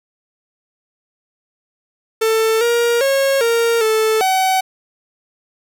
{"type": "tone with pitch steps", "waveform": "45% pulse", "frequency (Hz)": [444.5, 471.8, 546, 464, 438.5, 756], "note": ["A4", "A#4", "C#5", "A#4", "A4", "F#5"], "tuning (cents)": [18, 21, -26, -8, -6, 37], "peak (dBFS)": -13, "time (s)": [2.21, 4.61], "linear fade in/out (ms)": 10, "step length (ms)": 400, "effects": []}